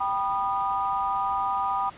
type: chord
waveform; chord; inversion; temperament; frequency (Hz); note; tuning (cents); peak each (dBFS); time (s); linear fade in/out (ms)
sine; G augmented; none; just; 784 / 980 / 1225; G5 / B5 / D#6; 0 / -14 / -27; -28; 0-1.9; 10
effects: pink hiss -47 dBFS RMS until 1.97 s + resampled to 8000 Hz